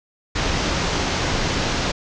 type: low-pass noise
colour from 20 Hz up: pink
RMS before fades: -22 dBFS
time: 0.35-1.92 s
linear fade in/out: 10 ms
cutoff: 6600 Hz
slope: 48 dB/octave
effects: none